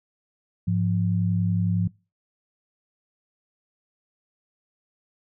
sine tone pair together, 103.68 / 174.61 Hz, G#2 / F3, -2 / 0 cents, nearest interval major sixth, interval 902 cents, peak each -23 dBFS, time 0.67-1.88 s, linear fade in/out 10 ms, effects noise-tail reverb RT60 0.3 s tail -24 dB re dry

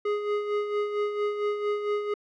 square tone with tremolo, 415.3 Hz, G#4, in tune, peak -24 dBFS, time 0.05-2.14 s, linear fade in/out 5 ms, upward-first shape sine, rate 4.4 Hz, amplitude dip 55%, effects low-pass 2000 Hz 12 dB/octave

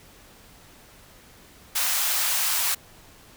white high-pass noise, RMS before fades -24 dBFS, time 1.75-2.75 s, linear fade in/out 10 ms, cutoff 710 Hz, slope 24 dB/octave, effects pink hiss -51 dBFS RMS until 3.36 s

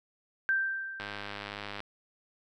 sine tone with exponential decay, 1568 Hz, G6, in tune, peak -23 dBFS, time 0.49-1.69 s, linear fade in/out 0 ms, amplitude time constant 260 ms
click train, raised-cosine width 0.3 ms, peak -22 dBFS, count 83, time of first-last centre 1-1.804 s, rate 102 Hz
effects none

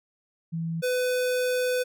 sine / square tone pair in turn, 164.81 / 501.2 Hz, E3 / B4, 0 / +25 cents, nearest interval octave + perfect fifth, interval 1925 cents, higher second, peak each -27 / -24 dBFS, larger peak second, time 0.52-0.82 / 0.82-1.84 s, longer second, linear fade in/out 20 ms, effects none

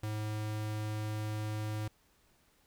square tone, 107.1 Hz, A2, 46 cents flat, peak -35 dBFS, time 0.03-1.88 s, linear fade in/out 5 ms, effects pink hiss -69 dBFS RMS until 2.66 s

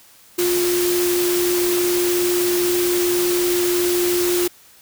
sine tone in noise, 353.6 Hz, F4, 22 cents sharp, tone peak -17 dBFS, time 0.38-4.48 s, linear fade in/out 10 ms, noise white, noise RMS -24 dBFS, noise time 0.38-4.48 s, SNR +4 dB, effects white hiss -49 dBFS RMS until 4.81 s

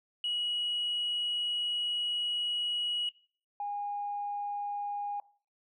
sine tone pair in turn, 2912 / 817.2 Hz, F#7 / G#5, -28 / -28 cents, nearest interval octave + minor seventh, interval 2200 cents, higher first, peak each -29 / -32 dBFS, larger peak first, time 0.24-3.09 / 3.6-5.2 s, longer first, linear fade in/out 2 ms, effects noise-tail reverb RT60 0.4 s tail -19 dB re dry + tanh soft clip ceiling -26 dBFS

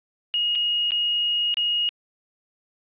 sine tone with dropouts, 2874 Hz, F7, 49 cents sharp, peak -20 dBFS, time 0.34-1.89 s, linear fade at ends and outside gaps 0 ms, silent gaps 0.552-0.556 / 0.907-0.919 / 1.541-1.571 s, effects resampled to 8000 Hz + 10-bit

